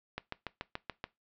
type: click train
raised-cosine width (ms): 0.3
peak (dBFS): -20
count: 7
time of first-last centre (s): 0.18-1.041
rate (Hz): 6.97
effects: noise-tail reverb RT60 0.2 s tail -20 dB re dry + low-pass 5000 Hz 12 dB/octave